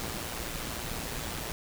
pink noise with amplitude modulation, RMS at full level -34 dBFS, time 0-1.52 s, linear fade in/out 0 ms, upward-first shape sine, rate 115 Hz, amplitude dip 50%, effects none

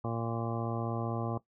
harmonic tone, 115.6 Hz, A#2, 14 cents flat, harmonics 1 / 2 / 3 / 4 / 5 / 6 / 7 / 9 / 10, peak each -35 / -38 / -40 / -41 / -42 / -43 / -43 / -45 / -45 dBFS, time 0.04-1.38 s, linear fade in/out 5 ms, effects noise-tail reverb RT60 0.1 s tail -17 dB re dry

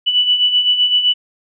sine beating tone pair, 2960 / 2967.8 Hz, F#7 / F#7, 0 / +5 cents, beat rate 7.8 Hz, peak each -19 / -12 dBFS, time 0.06-1.14 s, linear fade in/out 20 ms, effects none

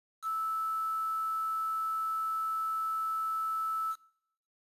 sine tone with quantisation, 1312 Hz, E6, 9 cents flat, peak -30 dBFS, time 0.22-3.96 s, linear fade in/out 50 ms, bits 8, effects noise-tail reverb RT60 0.7 s tail -21 dB re dry + resampled to 32000 Hz

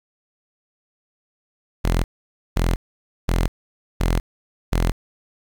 sawtooth tone bursts, 42.7 Hz, F1, 38 cents flat, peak -13 dBFS, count 5, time 1.84-4.92 s, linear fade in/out 10 ms, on 200 ms, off 520 ms, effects 8-bit

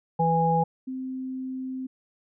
harmonic tone, 164.81 Hz, E3, in tune, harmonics 1 / 3 / 5, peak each -24 / -27 / -22 dBFS, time 0.19-0.64 s, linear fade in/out 10 ms
sine tone, 259.9 Hz, C4, 11 cents flat, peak -30 dBFS, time 0.87-1.87 s, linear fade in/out 10 ms
effects none

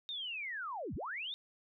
sine linear two-way sweep, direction down then up, 3729 to 45.56 to 3729 Hz, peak -38 dBFS, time 0.09-1.34 s, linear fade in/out 0 ms, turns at 0.95 s, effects none

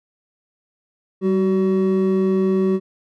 triangle tone pair together, 192.77 / 376.3 Hz, G3 / F#4, -29 / +29 cents, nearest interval octave, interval 1158 cents, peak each -16 dBFS, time 1.21-2.8 s, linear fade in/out 50 ms, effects none

